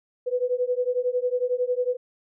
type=beating tone pair; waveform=sine; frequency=491.4 / 502.4 Hz; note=B4 / B4; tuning=-9 / +30 cents; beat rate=11 Hz; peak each=-25 dBFS; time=0.26-1.97 s; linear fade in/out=20 ms; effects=none